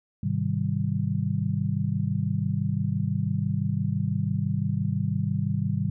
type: chord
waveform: sine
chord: Ab major seventh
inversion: none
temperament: just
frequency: 103.83 / 129.78 / 155.74 / 194.67 Hz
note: Ab2 / C3 / Eb3 / G3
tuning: 0 / -14 / +2 / -12 cents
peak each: -29 dBFS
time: 0.23-5.9 s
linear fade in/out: 5 ms
effects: none